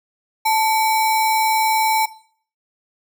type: tone with sample-and-hold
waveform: sine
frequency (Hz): 880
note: A5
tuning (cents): 0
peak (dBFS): -14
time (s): 0.45-2.06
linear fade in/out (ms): 10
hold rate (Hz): 3150
effects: noise-tail reverb RT60 0.5 s tail -17 dB re dry